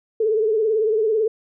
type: tone with vibrato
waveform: sine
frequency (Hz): 435.5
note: A4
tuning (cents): -18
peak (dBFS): -16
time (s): 0.2-1.28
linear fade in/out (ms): 5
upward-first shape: triangle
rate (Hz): 18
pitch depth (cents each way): 89
effects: none